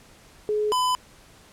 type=tone pair in turn; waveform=sine / square; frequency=422.7 / 1005.4 Hz; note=G#4 / B5; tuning=+31 / +31 cents; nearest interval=octave + minor third; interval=1500 cents; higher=second; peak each=-21 dBFS; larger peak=neither; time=0.49-0.72 / 0.72-0.95 s; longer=neither; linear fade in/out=0 ms; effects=pink hiss -52 dBFS RMS until 1.52 s + low-pass 11000 Hz 12 dB/octave